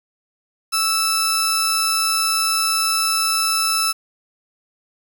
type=tone pair together; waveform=sawtooth; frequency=1318.5 / 5274 Hz; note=E6 / E8; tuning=0 / 0 cents; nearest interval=2 octaves; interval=2400 cents; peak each=-16 dBFS; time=0.72-3.93 s; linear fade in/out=20 ms; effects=7-bit